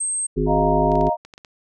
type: tone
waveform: sine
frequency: 8372 Hz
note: C9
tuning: in tune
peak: -21 dBFS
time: 0-0.27 s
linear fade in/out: 10 ms
type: harmonic tone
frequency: 51.91 Hz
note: G#1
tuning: in tune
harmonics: 1 / 3 / 5 / 7 / 8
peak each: -24 / -24 / -24 / -24 / -24 dBFS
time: 0.36-1.1 s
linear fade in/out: 20 ms
type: chord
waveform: sine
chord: Eb suspended second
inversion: none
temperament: just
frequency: 622.3 / 700 / 933.4 Hz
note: Eb5 / F5 / Bb5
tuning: 0 / +4 / +2 cents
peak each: -22 dBFS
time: 0.46-1.17 s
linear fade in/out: 50 ms
type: clicks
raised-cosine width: 0.2 ms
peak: -24 dBFS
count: 8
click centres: 0.918 / 0.955 / 1.011 / 1.069 / 1.25 / 1.338 / 1.379 / 1.448 s
effects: none